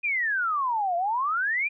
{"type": "exponential two-way sweep", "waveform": "sine", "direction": "down then up", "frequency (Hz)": [2489, 676, 2463], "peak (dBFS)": -23, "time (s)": [0.03, 1.69], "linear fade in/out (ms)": 20, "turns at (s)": 0.96, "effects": []}